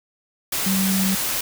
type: tone in noise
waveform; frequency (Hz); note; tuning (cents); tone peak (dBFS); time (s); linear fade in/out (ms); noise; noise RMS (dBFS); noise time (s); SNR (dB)
sine; 191.6; G3; -39; -19; 0.66-1.15; 5; white; -24; 0.52-1.41; +2
effects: none